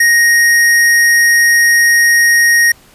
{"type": "tone", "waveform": "square", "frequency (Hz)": 1871, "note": "A#6", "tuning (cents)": 6, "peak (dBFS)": -7, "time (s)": [0, 2.72], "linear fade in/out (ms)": 5, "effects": ["pink hiss -44 dBFS RMS until 2.94 s", "resampled to 32000 Hz"]}